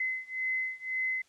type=beating tone pair; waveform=sine; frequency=2043 / 2044.9 Hz; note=C7 / C7; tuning=-42 / -40 cents; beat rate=1.9 Hz; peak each=-33 / -34 dBFS; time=0-1.22 s; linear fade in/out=5 ms; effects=white hiss -65 dBFS RMS until 1.28 s + low-pass 7000 Hz 12 dB/octave